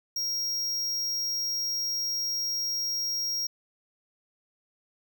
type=tone; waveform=square; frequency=5600 Hz; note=F8; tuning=4 cents sharp; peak=-28 dBFS; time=0.16-3.47 s; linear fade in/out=5 ms; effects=none

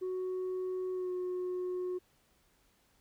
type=tone with pitch glide; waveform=sine; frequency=370 to 363.4 Hz; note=F#4 to F#4; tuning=0 to -31 cents; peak=-31 dBFS; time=0.01-1.99 s; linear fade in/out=20 ms; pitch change=-31 cents; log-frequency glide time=0.93-1.11 s; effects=tanh soft clip ceiling -32 dBFS + pink hiss -70 dBFS RMS until 3 s

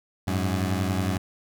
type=beating tone pair; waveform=20% pulse; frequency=92.5 / 103.5 Hz; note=F#2 / G#2; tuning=0 / -5 cents; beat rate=11 Hz; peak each=-20 / -24 dBFS; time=0.27-1.18 s; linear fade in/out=10 ms; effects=none

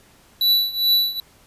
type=tone with tremolo; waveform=square; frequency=3951 Hz; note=B7; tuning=in tune; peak=-13 dBFS; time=0.41-1.2 s; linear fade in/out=2 ms; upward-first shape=triangle; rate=2.4 Hz; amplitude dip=90%; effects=pink hiss -53 dBFS RMS until 1.46 s + resampled to 32000 Hz

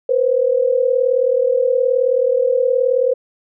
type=tone pair together; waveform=sine; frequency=484.1 / 523 Hz; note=B4 / C5; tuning=-35 / -1 cents; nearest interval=minor second; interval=134 cents; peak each=-16 / -15 dBFS; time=0.09-3.14 s; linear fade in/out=5 ms; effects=none

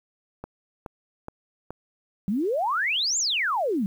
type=click train; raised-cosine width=1 ms; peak=-21 dBFS; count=4; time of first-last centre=0.44-1.706 s; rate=2.37 Hz
type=exponential two-way sweep; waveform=sine; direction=up then down; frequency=182.5 to 7459 to 182.5 Hz; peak=-22 dBFS; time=2.28-3.86 s; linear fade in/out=0 ms; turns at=3.18 s
effects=9-bit

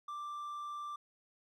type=tone; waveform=triangle; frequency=1178 Hz; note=D6; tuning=5 cents sharp; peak=-38 dBFS; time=0.08-0.96 s; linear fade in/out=5 ms; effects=none

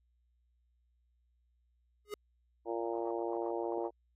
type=tone with exponential growth; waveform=square; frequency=415.3 Hz; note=G#4; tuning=in tune; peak=-34 dBFS; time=2.05-2.14 s; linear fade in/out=2 ms; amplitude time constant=18 ms
type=harmonic tone; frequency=115.7 Hz; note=A#2; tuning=13 cents flat; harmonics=3 / 4 / 5 / 6 / 7 / 8; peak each=-37 / -39 / -41 / -43 / -44 / -45 dBFS; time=2.65-3.91 s; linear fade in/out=50 ms
effects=added 60 Hz sine -70 dBFS peak until 4.15 s + AAC 48 kbps

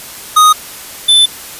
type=tone pair in turn; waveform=square; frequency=1244.5 / 3520 Hz; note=D#6 / A7; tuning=0 / 0 cents; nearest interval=octave + tritone; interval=1800 cents; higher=second; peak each=-4 / -5 dBFS; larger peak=first; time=0.36-0.53 / 1.08-1.26 s; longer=second; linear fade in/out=10 ms; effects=white hiss -29 dBFS RMS until 1.59 s + resampled to 32000 Hz

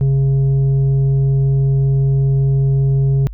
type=tone with tanh clipping; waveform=triangle; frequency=136.3 Hz; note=C#3; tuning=29 cents flat; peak=-12 dBFS; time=0.01-3.27 s; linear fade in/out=0 ms; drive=9 dB; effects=added 51 Hz sine -27 dBFS peak until 3.33 s

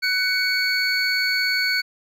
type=tone cluster; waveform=triangle; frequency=1499 / 2237 / 4440 Hz; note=F#6 / C#7 / C#8; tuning=+22 / +15 / +2 cents; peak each=-22 dBFS; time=0.02-1.82 s; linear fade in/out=20 ms; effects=none

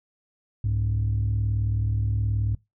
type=tone pair together; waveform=sine; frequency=65 / 103.84 Hz; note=C2 / G#2; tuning=-11 / 0 cents; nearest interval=minor sixth; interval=811 cents; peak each=-26 / -21 dBFS; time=0.64-2.55 s; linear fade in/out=5 ms; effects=noise-tail reverb RT60 0.2 s tail -23 dB re dry + tanh soft clip ceiling -18 dBFS

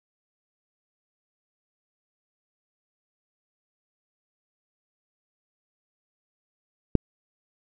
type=click; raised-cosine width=3 ms; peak=-4 dBFS; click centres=6.953 s; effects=none

